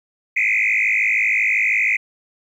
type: tone with frequency modulation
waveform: sine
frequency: 2253 Hz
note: C#7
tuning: 28 cents sharp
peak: -14 dBFS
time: 0.36-1.97 s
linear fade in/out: 10 ms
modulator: 52.8 Hz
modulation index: 4.9
effects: tanh soft clip ceiling -10 dBFS + 9-bit